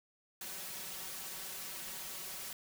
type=noise with comb filter; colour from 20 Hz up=white; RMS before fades=-44 dBFS; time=0.41-2.53 s; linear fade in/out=2 ms; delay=5.3 ms; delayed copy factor=+0.9; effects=none